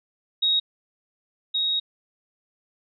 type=tone pair in turn; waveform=sine; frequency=3774 / 3774 Hz; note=A#7 / A#7; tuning=+21 / +21 cents; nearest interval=unison; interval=0 cents; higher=neither; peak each=-18 / -21 dBFS; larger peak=first; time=0.42-0.6 / 1.54-1.8 s; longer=second; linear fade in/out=10 ms; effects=none